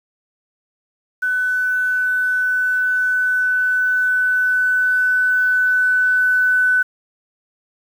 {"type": "tone with level ramp", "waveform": "sine", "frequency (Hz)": 1500, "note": "F#6", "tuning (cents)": 23, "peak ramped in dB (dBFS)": [-16, -12], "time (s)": [1.22, 6.83], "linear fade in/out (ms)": 10, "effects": ["7-bit"]}